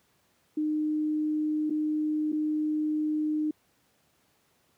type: tone with dropouts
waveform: sine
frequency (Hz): 305.7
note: D#4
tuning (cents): -30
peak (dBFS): -25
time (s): 0.57-3.51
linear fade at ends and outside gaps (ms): 5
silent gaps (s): 1.698-1.705 / 2.32-2.327
effects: pink hiss -68 dBFS RMS until 4.77 s + high-pass 100 Hz 12 dB/octave